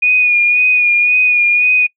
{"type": "tone with vibrato", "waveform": "sine", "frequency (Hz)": 2457, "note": "D#7", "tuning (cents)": -22, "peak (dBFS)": -8, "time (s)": [0.02, 1.87], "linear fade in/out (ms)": 10, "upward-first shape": "sine", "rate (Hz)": 1.9, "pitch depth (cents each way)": 31, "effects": ["noise-tail reverb RT60 0.1 s tail -25 dB re dry"]}